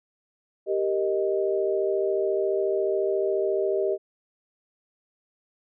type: chord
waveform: sine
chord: Eb major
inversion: first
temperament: equal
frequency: 392 / 466.2 / 622.3 Hz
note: G4 / Bb4 / Eb5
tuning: 0 / 0 / 0 cents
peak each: -24 / -30 / -27 dBFS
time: 0.66-3.98 s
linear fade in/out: 50 ms
effects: none